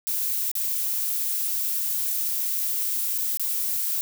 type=noise with dropouts; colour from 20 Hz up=violet; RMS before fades=-26 dBFS; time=0.07-4.01 s; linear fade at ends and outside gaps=0 ms; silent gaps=0.515-0.553 / 3.179-3.184 / 3.372-3.396 s; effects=none